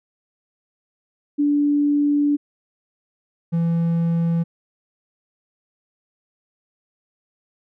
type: tone pair in turn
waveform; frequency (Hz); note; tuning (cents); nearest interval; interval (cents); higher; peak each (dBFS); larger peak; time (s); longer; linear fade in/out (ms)
sine / triangle; 290.5 / 167.59; D4 / E3; -19 / +29; minor seventh; 952; first; -15; neither; 1.38-2.37 / 3.52-4.44; first; 20
effects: none